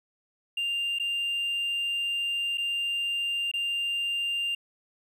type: tone with dropouts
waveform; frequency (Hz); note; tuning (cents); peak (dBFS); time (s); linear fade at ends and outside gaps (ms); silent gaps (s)
triangle; 2794; F7; 0; -24; 0.57-4.55; 5; 0.987-0.997 / 2.574-2.58 / 3.515-3.537
effects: tanh soft clip ceiling -21 dBFS